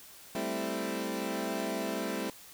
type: chord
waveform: 20% pulse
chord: A minor seventh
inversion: third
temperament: equal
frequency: 196 / 220 / 261.6 / 329.6 Hz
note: G3 / A3 / C4 / E4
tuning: 0 / 0 / 0 / 0 cents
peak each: -33 dBFS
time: 0.35-2.3 s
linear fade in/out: 2 ms
effects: white hiss -52 dBFS RMS until 2.53 s